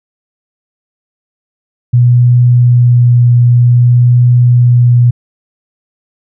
sine tone with vibrato, 121.8 Hz, B2, 24 cents flat, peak -3 dBFS, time 1.93-5.11 s, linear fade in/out 10 ms, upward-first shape triangle, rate 0.53 Hz, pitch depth 12 cents each way, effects none

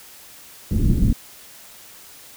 pink low-pass noise, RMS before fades -17 dBFS, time 0.71-1.13 s, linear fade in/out 2 ms, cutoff 260 Hz, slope 24 dB/octave, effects white hiss -44 dBFS RMS until 2.36 s

